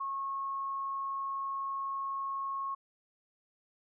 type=tone; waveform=sine; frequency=1092 Hz; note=C#6; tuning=26 cents flat; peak=-33 dBFS; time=0-2.75 s; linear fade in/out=10 ms; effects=none